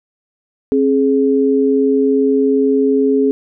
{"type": "tone pair together", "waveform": "sine", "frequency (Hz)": [268.5, 420], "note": ["C4", "G#4"], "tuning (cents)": [45, 19], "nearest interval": "minor sixth", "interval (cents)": 774, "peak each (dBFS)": -13, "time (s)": [0.72, 3.31], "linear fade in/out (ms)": 0, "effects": []}